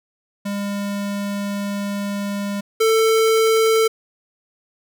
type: tone pair in turn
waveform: square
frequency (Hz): 201.7 / 444.8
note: G3 / A4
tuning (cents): +50 / +19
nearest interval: octave + major second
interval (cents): 1369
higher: second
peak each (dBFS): -23 / -14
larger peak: second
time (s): 0.45-2.61 / 2.8-3.88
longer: first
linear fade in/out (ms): 10
effects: none